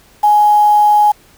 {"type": "tone with quantisation", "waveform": "sine", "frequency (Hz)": 836, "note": "G#5", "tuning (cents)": 11, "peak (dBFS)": -6, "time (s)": [0.23, 1.12], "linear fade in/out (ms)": 10, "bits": 5, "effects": ["pink hiss -47 dBFS RMS until 1.37 s"]}